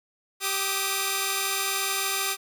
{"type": "tone cluster", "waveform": "5% pulse", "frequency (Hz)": [389.6, 1182, 1254], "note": ["G4", "D6", "D#6"], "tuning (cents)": [-11, 11, 13], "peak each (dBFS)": -18, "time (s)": [0.4, 2.37], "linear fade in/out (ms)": 50, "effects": []}